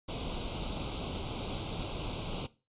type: noise with comb filter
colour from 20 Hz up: pink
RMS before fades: -37 dBFS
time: 0.08-2.47 s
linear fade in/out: 10 ms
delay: 0.28 ms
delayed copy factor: +1
effects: noise-tail reverb RT60 0.3 s tail -18 dB re dry + resampled to 8000 Hz